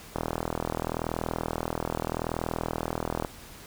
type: click train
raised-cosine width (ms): 1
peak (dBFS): -14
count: 127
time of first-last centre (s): 0.16-3.248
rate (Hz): 40.8
effects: pink hiss -47 dBFS RMS until 3.66 s